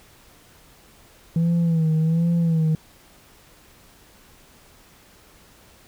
sine tone with vibrato, 163.9 Hz, E3, 10 cents flat, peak -14 dBFS, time 1.36-2.75 s, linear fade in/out 2 ms, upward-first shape sine, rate 1.3 Hz, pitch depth 69 cents each way, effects tanh soft clip ceiling -16 dBFS + pink hiss -52 dBFS RMS until 5.87 s

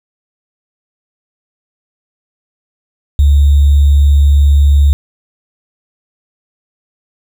sine tone with sample-and-hold, 71.4 Hz, D2, 48 cents flat, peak -4 dBFS, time 3.19-4.93 s, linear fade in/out 0 ms, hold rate 3675 Hz, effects none

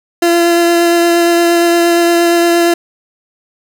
30% pulse tone with vibrato, 341.7 Hz, F4, 38 cents flat, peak -5 dBFS, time 0.22-2.74 s, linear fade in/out 5 ms, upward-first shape triangle, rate 8.6 Hz, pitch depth 13 cents each way, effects none

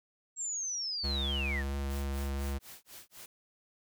sine linear sweep, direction down, 7610 to 1661.2 Hz, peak -33 dBFS, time 0.36-1.64 s, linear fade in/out 50 ms
square tone with vibrato, 69.3 Hz, C#2, in tune, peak -33 dBFS, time 1.03-2.59 s, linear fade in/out 20 ms, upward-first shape sine, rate 4.4 Hz, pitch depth 15 cents each way
white noise with tremolo, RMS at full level -48 dBFS, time 1.9-3.26 s, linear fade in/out 2 ms, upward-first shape sine, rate 4 Hz, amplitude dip 100%
effects none

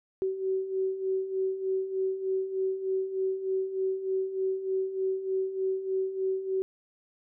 sine beating tone pair, 378.1 / 381.4 Hz, F#4 / G4, +38 / -47 cents, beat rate 3.3 Hz, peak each -34 / -28 dBFS, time 0.22-6.62 s, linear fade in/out 0 ms, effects none

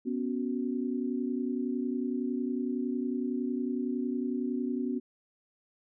sine chord, B suspended second, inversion none, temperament just, 246.9 / 277.8 / 370.4 Hz, B3 / C#4 / F#4, 0 / +4 / +2 cents, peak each -31 / -34 / -37 dBFS, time 0.05-5 s, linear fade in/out 20 ms, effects none

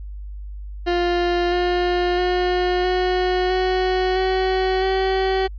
30% pulse tone with pitch steps, 350.6 / 355.5 / 360.5 / 365.5 / 370.6 / 375.8 / 381 Hz, F4 / F4 / F#4 / F#4 / F#4 / F#4 / G4, +7 / +31 / -45 / -21 / +3 / +27 / -49 cents, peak -15 dBFS, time 0.86-5.48 s, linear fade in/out 20 ms, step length 660 ms, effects added 50 Hz sine -30 dBFS peak until 5.58 s + resampled to 11025 Hz

